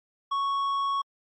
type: tone with tanh clipping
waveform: sine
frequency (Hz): 1108.7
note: C#6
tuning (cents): 0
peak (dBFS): -26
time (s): 0.31-1.02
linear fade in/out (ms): 10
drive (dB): 7
effects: AAC 64 kbps